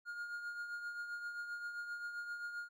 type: tone with tremolo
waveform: triangle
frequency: 1421 Hz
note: F6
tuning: 30 cents sharp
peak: -37 dBFS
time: 0.05-2.69 s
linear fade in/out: 50 ms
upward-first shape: triangle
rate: 7.6 Hz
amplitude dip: 55%
effects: none